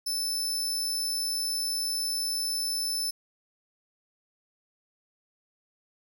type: tone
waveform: sawtooth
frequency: 5274 Hz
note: E8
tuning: in tune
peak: -25 dBFS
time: 0.06-3.11 s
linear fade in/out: 10 ms
effects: none